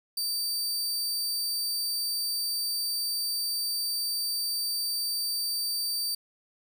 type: tone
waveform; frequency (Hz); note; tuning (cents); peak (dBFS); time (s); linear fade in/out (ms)
sawtooth; 4637; D8; -23; -25; 0.17-6.15; 5
effects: none